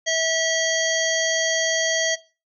harmonic tone, 649 Hz, E5, 27 cents flat, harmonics 1 / 3 / 5 / 7 / 9 / 10, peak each -25 / -25 / -26 / -31 / -30 / -28 dBFS, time 0.06-2.16 s, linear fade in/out 20 ms, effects noise-tail reverb RT60 0.3 s tail -18 dB re dry

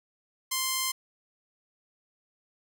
5% pulse tone, 1046.5 Hz, C6, in tune, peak -15 dBFS, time 0.51-0.92 s, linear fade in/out 10 ms, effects none

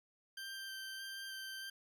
20% pulse tone with vibrato, 1568 Hz, G6, in tune, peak -39 dBFS, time 0.37-1.7 s, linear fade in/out 5 ms, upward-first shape square, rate 1.6 Hz, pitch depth 9 cents each way, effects 13-bit

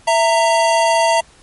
square tone pair together, 662 / 922.3 Hz, E5 / A#5, +7 / -19 cents, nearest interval tritone, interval 574 cents, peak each -15 dBFS, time 0.07-1.21 s, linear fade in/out 10 ms, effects pink hiss -48 dBFS RMS until 1.42 s + MP3 48 kbps

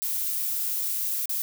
violet noise with dropouts, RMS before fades -28 dBFS, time 0.02-1.42 s, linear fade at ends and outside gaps 0 ms, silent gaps 1.257-1.294 s, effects none

